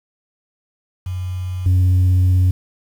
sine tone with level steps, 91.6 Hz, F#2, 17 cents flat, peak -21 / -8 dBFS, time 1.06-2.51 s, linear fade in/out 5 ms, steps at 1.66 s, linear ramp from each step 2 ms, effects tanh soft clip ceiling -10 dBFS + 7-bit

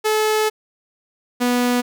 sawtooth tone pair in turn, 431.2 / 245.3 Hz, A4 / B3, -35 / -12 cents, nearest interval minor seventh, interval 977 cents, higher first, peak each -12 / -12 dBFS, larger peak neither, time 0.04-0.5 / 1.4-1.82 s, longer first, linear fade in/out 20 ms, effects none

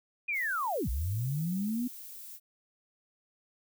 sine linear two-way sweep, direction down then up, 2489 to 55 to 252.2 Hz, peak -29 dBFS, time 0.28-1.88 s, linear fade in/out 10 ms, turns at 0.89 s
violet noise, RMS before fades -46 dBFS, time 0.32-2.4 s, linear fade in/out 50 ms
effects none

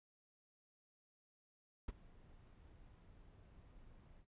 brown noise with ADSR envelope, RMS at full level -41 dBFS, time 1.88-4.26 s, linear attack 5 ms, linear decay 26 ms, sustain -21 dB, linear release 71 ms, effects noise-tail reverb RT60 0.1 s tail -20 dB re dry + resampled to 8000 Hz

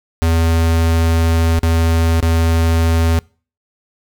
square tone with dropouts, 82.41 Hz, E2, in tune, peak -12 dBFS, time 0.22-3.19 s, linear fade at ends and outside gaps 0 ms, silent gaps 1.591-1.632 / 2.203-2.227 s, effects noise-tail reverb RT60 0.4 s tail -26 dB re dry

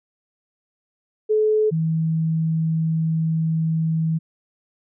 sine tone pair in turn, 430 / 161.07 Hz, A4 / E3, -40 / -40 cents, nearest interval octave + perfect fourth, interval 1700 cents, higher first, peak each -15 / -18 dBFS, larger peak first, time 1.29-1.71 / 1.71-4.19 s, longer second, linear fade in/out 20 ms, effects none

